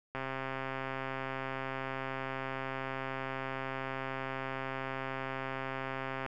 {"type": "click train", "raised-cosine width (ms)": 0.5, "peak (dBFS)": -22, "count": 814, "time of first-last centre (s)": [0.15, 6.263], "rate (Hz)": 133, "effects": []}